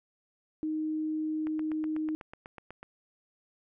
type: tone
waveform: sine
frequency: 311.1 Hz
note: D#4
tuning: in tune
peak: -29 dBFS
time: 0.63-2.15 s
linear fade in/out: 0 ms
type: click train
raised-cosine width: 0.5 ms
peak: -29 dBFS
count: 12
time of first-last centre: 1.47-2.83 s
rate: 8.09 Hz
effects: none